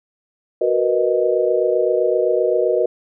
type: chord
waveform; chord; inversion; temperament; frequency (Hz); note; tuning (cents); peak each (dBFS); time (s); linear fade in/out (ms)
sine; B major seventh; second; equal; 370 / 466.2 / 493.9 / 622.3; F#4 / A#4 / B4 / D#5; 0 / 0 / 0 / 0; -20; 0.61-2.86; 5
effects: none